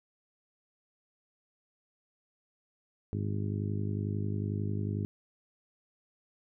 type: harmonic tone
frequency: 51.1 Hz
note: G#1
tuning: 27 cents flat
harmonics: 2 / 3 / 4 / 5 / 6 / 7 / 8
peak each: -32 / -39 / -38 / -43 / -43 / -46 / -45 dBFS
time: 3.13-5.05 s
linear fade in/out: 0 ms
effects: none